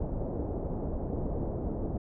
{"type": "low-pass noise", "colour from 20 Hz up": "pink", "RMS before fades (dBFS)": -33, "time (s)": [0, 1.98], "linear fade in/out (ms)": 5, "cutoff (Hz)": 650, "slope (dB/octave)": 24, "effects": []}